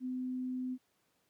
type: tone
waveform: sine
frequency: 254.6 Hz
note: C4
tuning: 47 cents flat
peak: -34 dBFS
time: 0-0.78 s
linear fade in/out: 50 ms
effects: pink hiss -75 dBFS RMS until 1.29 s + high-pass 150 Hz 12 dB/octave